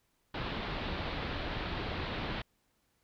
pink low-pass noise, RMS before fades -37 dBFS, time 0.34-2.42 s, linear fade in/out 5 ms, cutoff 4200 Hz, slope 48 dB/octave, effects pink hiss -75 dBFS RMS until 3.03 s

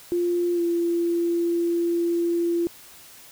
sine tone with pitch glide, 349.2 to 341.6 Hz, F4 to F4, 0 to -38 cents, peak -20 dBFS, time 0.12-2.67 s, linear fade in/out 0 ms, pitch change -38 cents, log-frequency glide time 0.54-0.61 s, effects white hiss -47 dBFS RMS until 3.31 s

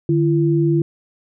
sine tone pair together, 150 / 337.5 Hz, D3 / E4, +37 / +41 cents, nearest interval octave + major second, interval 1404 cents, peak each -16 dBFS, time 0.09-0.82 s, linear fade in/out 2 ms, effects none

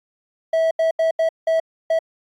triangle tone bursts at uneven times, 650 Hz, E5, 24 cents flat, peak -13 dBFS, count 6, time 0.53-0.71 / 0.79-0.91 / 0.99-1.11 / 1.19-1.29 / 1.47-1.6 / 1.9-1.99 s, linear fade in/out 5 ms, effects AAC 64 kbps

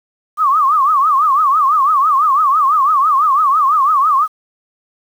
sine tone with vibrato, 1165 Hz, D6, 14 cents flat, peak -9 dBFS, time 0.37-4.28 s, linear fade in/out 50 ms, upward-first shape triangle, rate 6 Hz, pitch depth 200 cents each way, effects 7-bit

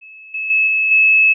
sine tone with level steps, 2595 Hz, E7, 28 cents flat, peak -36 / -20 / -11 / -13 / -8 dBFS, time 0.01-1.34 s, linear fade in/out 20 ms, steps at 0.34 / 0.5 / 0.67 / 0.91 s, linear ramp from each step 5 ms, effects none

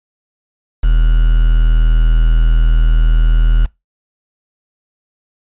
triangle tone with quantisation, 40.23 Hz, E1, 41 cents flat, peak -5 dBFS, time 0.83-3.66 s, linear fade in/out 10 ms, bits 5, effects noise-tail reverb RT60 0.2 s tail -22 dB re dry + resampled to 8000 Hz

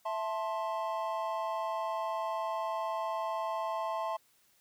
triangle chord, A minor, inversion second, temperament just, 660 / 880 / 1056 Hz, E5 / A5 / C6, +2 / 0 / +16 cents, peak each -34 / -35 / -35 dBFS, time 0.05-4.17 s, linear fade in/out 10 ms, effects white hiss -68 dBFS RMS until 4.6 s

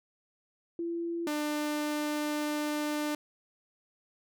sine / sawtooth tone pair in turn, 338.6 / 298.7 Hz, E4 / D4, +46 / +29 cents, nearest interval major second, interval 217 cents, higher first, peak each -31 / -26 dBFS, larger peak second, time 0.79-1.27 / 1.27-3.15 s, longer second, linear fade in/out 2 ms, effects none

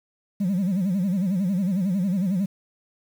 sine tone with vibrato, 188.6 Hz, F#3, 33 cents sharp, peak -18 dBFS, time 0.4-2.46 s, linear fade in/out 10 ms, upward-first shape sine, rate 11 Hz, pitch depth 150 cents each way, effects tanh soft clip ceiling -19 dBFS + 8-bit

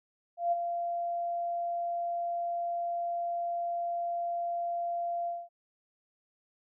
sine tone with ADSR envelope, 690 Hz, F5, 21 cents flat, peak -23 dBFS, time 0.37-5.49 s, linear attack 150 ms, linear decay 22 ms, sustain -7 dB, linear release 220 ms, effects none

